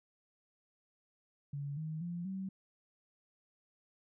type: tone with pitch steps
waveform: sine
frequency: 142.3 / 156.98 / 173.18 / 191.05 Hz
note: C#3 / D#3 / F3 / G3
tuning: +46 / +16 / -14 / -44 cents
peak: -37 dBFS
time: 1.53-2.49 s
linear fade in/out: 5 ms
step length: 240 ms
effects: none